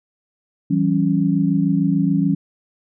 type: chord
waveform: sine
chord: C# diminished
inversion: first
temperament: equal with one note detuned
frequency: 164.81 / 191.63 / 277.2 Hz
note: E3 / G3 / C#4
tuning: 0 / -39 / 0 cents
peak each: -19 dBFS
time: 0.7-2.35 s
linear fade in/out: 10 ms
effects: none